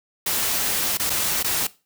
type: noise with dropouts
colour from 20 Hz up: white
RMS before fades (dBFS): -23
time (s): 0.26-1.67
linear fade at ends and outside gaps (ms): 5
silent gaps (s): 0.973-0.996 / 1.097-1.101 / 1.429-1.443
effects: noise-tail reverb RT60 0.3 s tail -19 dB re dry